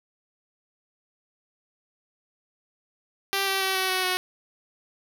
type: tone with pitch steps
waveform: 5% pulse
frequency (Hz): 392 / 387.1 / 382.2 / 377.3 / 372.6 / 367.9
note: G4 / G4 / G4 / F#4 / F#4 / F#4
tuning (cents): 0 / -22 / -44 / +34 / +12 / -10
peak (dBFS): -12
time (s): 3.33-4.17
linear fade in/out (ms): 0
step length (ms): 140
effects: none